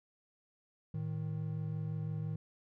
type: tone pair together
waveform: triangle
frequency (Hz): 110.8 / 156.69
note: A2 / D#3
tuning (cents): +13 / +12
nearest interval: tritone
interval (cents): 599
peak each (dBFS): -37 / -35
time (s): 0.94-2.36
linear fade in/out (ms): 5
effects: none